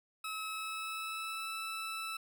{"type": "tone with pitch glide", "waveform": "20% pulse", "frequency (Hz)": [1292, 1316.9], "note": ["E6", "E6"], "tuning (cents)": [-35, -2], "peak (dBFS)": -33, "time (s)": [0.24, 2.17], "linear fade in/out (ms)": 5, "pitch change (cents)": 33, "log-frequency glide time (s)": [0.45, 1.49], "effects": []}